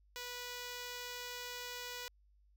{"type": "tone", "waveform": "5% pulse", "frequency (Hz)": 490.3, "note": "B4", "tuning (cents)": -13, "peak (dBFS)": -31, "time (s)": [0.16, 2.08], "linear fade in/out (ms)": 0, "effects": ["added 50 Hz sine -65 dBFS peak until 2.56 s"]}